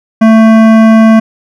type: tone with hard clipping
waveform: sine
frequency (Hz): 222.2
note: A3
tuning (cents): +17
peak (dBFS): -3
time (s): 0.21-1.2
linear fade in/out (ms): 10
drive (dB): 15
effects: none